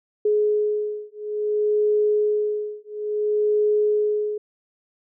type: beating tone pair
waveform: sine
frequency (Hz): 420.7 / 421.28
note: G#4 / G#4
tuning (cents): +22 / +25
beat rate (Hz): 0.58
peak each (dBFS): -22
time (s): 0.25-4.38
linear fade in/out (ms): 5
effects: none